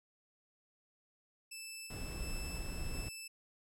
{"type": "tone with tremolo", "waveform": "15% pulse", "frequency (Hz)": 2637, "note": "E7", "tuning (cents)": 0, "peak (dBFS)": -38, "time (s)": [1.51, 3.28], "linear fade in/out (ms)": 10, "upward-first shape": "square", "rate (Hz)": 1.4, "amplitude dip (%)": 30}
{"type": "noise", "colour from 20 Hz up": "brown", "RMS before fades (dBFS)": -41, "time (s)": [1.9, 3.09], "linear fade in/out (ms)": 5}
{"effects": []}